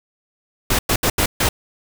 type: noise bursts at uneven times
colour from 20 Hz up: pink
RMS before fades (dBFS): -17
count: 5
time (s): 0.7-0.79 / 0.89-0.96 / 1.03-1.1 / 1.18-1.26 / 1.4-1.49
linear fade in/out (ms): 5
effects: none